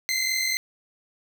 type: tone pair together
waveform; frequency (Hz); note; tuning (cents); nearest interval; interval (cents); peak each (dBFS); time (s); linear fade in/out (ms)
20% pulse; 2049 / 2093; C7 / C7; -37 / 0; unison; 37; -21; 0.09-0.57; 0
effects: 9-bit